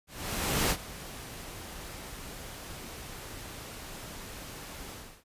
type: noise with ADSR envelope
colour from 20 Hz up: pink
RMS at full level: -26 dBFS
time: 0.07-5.24 s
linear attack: 630 ms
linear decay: 64 ms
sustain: -17 dB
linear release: 310 ms
effects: resampled to 32000 Hz